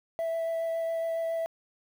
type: tone with vibrato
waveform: sine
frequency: 659.3 Hz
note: E5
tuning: in tune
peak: -25 dBFS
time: 0.19-1.46 s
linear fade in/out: 0 ms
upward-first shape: sine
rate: 7.2 Hz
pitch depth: 8 cents each way
effects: tanh soft clip ceiling -27 dBFS + 9-bit